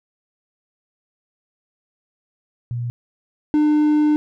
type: tone pair in turn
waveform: sine / triangle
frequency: 120 / 300.9 Hz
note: B2 / D4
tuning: -49 / +42 cents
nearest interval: octave + major third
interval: 1591 cents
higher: second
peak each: -22 / -11 dBFS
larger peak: second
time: 2.71-2.9 / 3.54-4.16 s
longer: second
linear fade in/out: 0 ms
effects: none